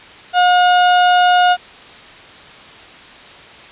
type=tone; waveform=35% pulse; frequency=719 Hz; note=F#5; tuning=50 cents flat; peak=-7 dBFS; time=0.33-1.57 s; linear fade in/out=50 ms; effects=white hiss -38 dBFS RMS until 3.71 s + resampled to 8000 Hz